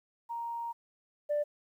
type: tone pair in turn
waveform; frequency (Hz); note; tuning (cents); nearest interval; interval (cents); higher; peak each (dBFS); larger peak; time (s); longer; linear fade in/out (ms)
sine; 934 / 589.5; A#5 / D5; +3 / +6; minor sixth; 797; first; -34 / -26; second; 0.29-0.73 / 1.29-1.44; first; 20
effects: tanh soft clip ceiling -24 dBFS + 11-bit